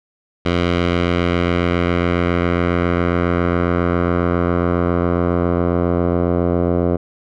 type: tone with low-pass filter sweep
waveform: 10% pulse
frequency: 87.31 Hz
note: F2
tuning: in tune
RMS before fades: -17 dBFS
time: 0.45-6.97 s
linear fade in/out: 10 ms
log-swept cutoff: 3300 to 710 Hz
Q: 1.3
effects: none